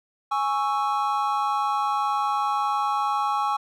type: chord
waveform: triangle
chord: C# minor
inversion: second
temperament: equal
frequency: 830.6 / 1108.7 / 1318.5 Hz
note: G#5 / C#6 / E6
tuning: 0 / 0 / 0 cents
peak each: -23 / -24 / -27 dBFS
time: 0.31-3.57 s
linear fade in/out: 10 ms
effects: none